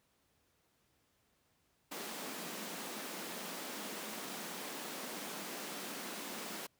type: high-pass noise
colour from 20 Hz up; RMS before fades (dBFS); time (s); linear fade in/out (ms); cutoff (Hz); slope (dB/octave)
pink; -44; 1.91-6.67; 10; 180; 48
effects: pink hiss -75 dBFS RMS until 6.79 s + high-pass 60 Hz 12 dB/octave